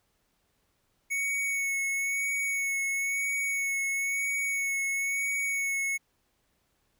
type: tone with vibrato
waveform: square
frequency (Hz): 2217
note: C#7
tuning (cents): 0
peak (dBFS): -28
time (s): 1.1-5.98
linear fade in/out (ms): 20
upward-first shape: sine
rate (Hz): 1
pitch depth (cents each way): 21
effects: pink hiss -73 dBFS RMS until 6.99 s